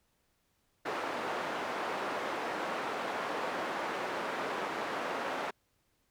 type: band-pass noise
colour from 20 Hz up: white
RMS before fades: -36 dBFS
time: 0.85-5.51 s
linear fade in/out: 10 ms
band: 310 to 1200 Hz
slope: 12 dB/octave
effects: pink hiss -75 dBFS RMS until 6.1 s